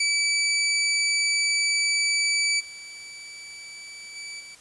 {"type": "tone with level steps", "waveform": "20% pulse", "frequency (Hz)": 2304, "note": "D7", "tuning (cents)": -34, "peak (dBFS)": [-16, -34, -30, -36], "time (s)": [0, 4.55], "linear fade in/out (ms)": 5, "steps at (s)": [2.59, 4.15, 4.39], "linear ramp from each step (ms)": 20, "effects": ["white hiss -51 dBFS RMS until 4.6 s", "resampled to 24000 Hz"]}